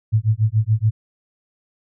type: tone with tremolo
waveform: sine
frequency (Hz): 109.4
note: A2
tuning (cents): -9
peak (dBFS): -11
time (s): 0.12-0.91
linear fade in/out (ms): 20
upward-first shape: sine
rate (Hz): 7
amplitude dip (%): 100
effects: none